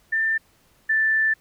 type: tone pair in turn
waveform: sine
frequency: 1787 / 1764.4 Hz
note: A6 / A6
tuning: +26 / +4 cents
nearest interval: unison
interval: 22 cents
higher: first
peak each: -19 / -17 dBFS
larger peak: second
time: 0.12-0.38 / 0.89-1.34 s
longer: second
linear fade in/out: 10 ms
effects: pink hiss -60 dBFS RMS until 1.4 s